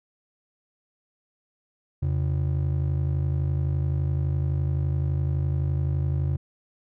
triangle ring-modulated tone, 110 Hz, A2, in tune, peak -17 dBFS, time 2.02-6.37 s, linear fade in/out 10 ms, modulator 25.9 Hz, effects none

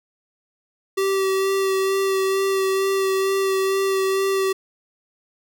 square tone with vibrato, 386.4 Hz, G4, 25 cents flat, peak -19 dBFS, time 0.97-4.53 s, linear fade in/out 10 ms, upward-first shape sine, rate 2.2 Hz, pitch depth 14 cents each way, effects none

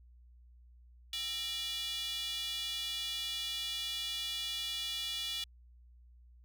square tone with high-pass filter, 264.1 Hz, C4, 16 cents sharp, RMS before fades -38 dBFS, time 1.13-5.44 s, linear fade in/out 2 ms, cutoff 3300 Hz, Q 5.3, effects added 60 Hz sine -56 dBFS peak until 6.44 s

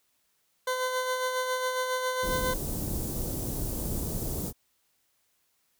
20% pulse tone with tremolo, 510 Hz, C5, 44 cents flat, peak -21 dBFS, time 0.67-2.54 s, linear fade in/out 5 ms, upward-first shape sine, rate 7.3 Hz, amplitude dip 40%
pink band-stop noise, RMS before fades -32 dBFS, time 2.22-4.53 s, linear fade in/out 50 ms, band 440 to 9300 Hz, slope 12 dB/octave
effects white hiss -72 dBFS RMS until 5.79 s

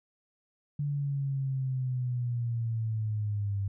sine linear sweep, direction down, 145.7 to 98 Hz, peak -28 dBFS, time 0.79-3.68 s, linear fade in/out 5 ms, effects none

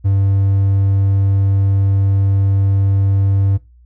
triangle tone, 98.1 Hz, G2, 2 cents sharp, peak -9 dBFS, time 0.04-3.58 s, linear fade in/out 20 ms, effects noise-tail reverb RT60 0.2 s tail -17 dB re dry + added 60 Hz sine -43 dBFS peak until 3.85 s

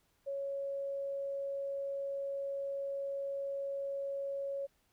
sine tone, 554.4 Hz, C#5, in tune, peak -35 dBFS, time 0.26-4.67 s, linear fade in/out 20 ms, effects pink hiss -74 dBFS RMS until 4.92 s

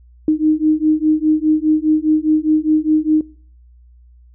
sine beating tone pair, 307.1 / 312 Hz, D#4 / D#4, -23 / +5 cents, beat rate 4.9 Hz, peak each -15 dBFS, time 0.28-3.21 s, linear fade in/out 2 ms, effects noise-tail reverb RT60 0.5 s tail -22 dB re dry + added 60 Hz sine -43 dBFS peak until 4.34 s

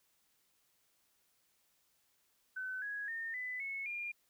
sine tone with pitch steps, 1517 / 1663.9 / 1825 / 2002 / 2196 / 2408 Hz, F#6 / G#6 / A#6 / B6 / C#7 / D7, +43 / +3 / -37 / +23 / -17 / +43 cents, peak -38 dBFS, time 2.56-4.12 s, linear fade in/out 10 ms, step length 260 ms, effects white hiss -75 dBFS RMS until 4.29 s

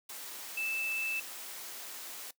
sine tone in noise, 2637 Hz, E7, in tune, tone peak -32 dBFS, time 0.57-1.2 s, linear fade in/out 5 ms, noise white, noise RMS -44 dBFS, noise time 0.09-2.31 s, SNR +9 dB, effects noise-tail reverb RT60 0.1 s tail -19 dB re dry + high-pass 300 Hz 12 dB/octave

